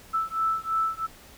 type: beating tone pair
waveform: sine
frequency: 1316 / 1319 Hz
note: E6 / E6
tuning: -3 / +1 cents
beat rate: 3 Hz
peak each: -27 / -27 dBFS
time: 0.13-1.07 s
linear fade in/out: 20 ms
effects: pink hiss -50 dBFS RMS until 1.37 s